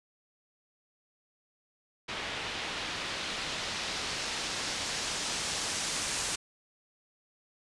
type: noise with low-pass filter sweep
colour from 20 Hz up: white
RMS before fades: -35 dBFS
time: 2.08-6.36 s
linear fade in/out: 10 ms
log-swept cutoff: 2900 to 8100 Hz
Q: 1
effects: resampled to 24000 Hz